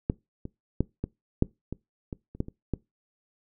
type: clicks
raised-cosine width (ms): 3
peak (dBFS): -10 / -23 / -10 / -16 / -7 / -20 / -21 / -30 / -14 / -26 / -14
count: 11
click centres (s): 0.099 / 0.454 / 0.806 / 1.04 / 1.424 / 1.726 / 2.128 / 2.35 / 2.404 / 2.484 / 2.737
effects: noise-tail reverb RT60 0.2 s tail -22 dB re dry